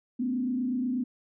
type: tone with frequency modulation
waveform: sine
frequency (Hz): 250.9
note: B3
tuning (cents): +28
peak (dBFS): -26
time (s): 0.19-1.04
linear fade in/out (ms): 10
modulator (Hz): 28.2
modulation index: 0.73
effects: none